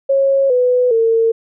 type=tone with pitch steps; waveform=sine; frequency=546 / 497.8 / 453.9 Hz; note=C#5 / B4 / A#4; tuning=-26 / +14 / -46 cents; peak=-10 dBFS; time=0.09-1.32 s; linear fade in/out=10 ms; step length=410 ms; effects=none